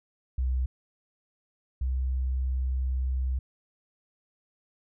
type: tone pair in turn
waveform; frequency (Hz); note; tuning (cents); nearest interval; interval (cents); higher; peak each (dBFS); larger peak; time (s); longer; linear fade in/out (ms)
sine; 63.7 / 64.48; C2 / C2; -46 / -25; unison; 21; second; -24 / -25; first; 0.38-0.66 / 1.81-3.39; second; 5
effects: none